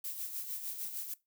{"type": "noise with tremolo", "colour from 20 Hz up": "violet", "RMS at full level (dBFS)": -38, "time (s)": [0.04, 1.14], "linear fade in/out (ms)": 5, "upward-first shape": "sine", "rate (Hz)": 6.6, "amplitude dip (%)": 55, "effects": ["noise-tail reverb RT60 0.2 s tail -20 dB re dry"]}